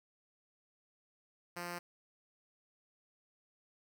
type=tone; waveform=5% pulse; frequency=174.61 Hz; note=F3; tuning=in tune; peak=-29 dBFS; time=1.56-1.79 s; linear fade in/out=10 ms; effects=none